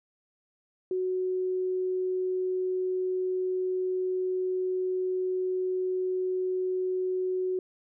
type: tone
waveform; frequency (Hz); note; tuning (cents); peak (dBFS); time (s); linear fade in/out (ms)
sine; 370; F#4; 0; -26; 0.91-7.59; 2
effects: none